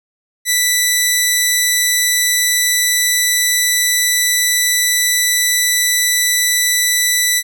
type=tone; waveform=10% pulse; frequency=1975.5 Hz; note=B6; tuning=in tune; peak=-3 dBFS; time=0.45-7.43 s; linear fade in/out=50 ms; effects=none